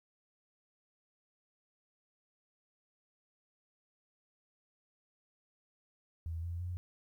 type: tone with pitch steps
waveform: sine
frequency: 82.41 / 85.66 / 89.04 Hz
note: E2 / F2 / F2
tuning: 0 / -33 / +34 cents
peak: -36 dBFS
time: 6.26-6.77 s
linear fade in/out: 0 ms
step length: 170 ms
effects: 12-bit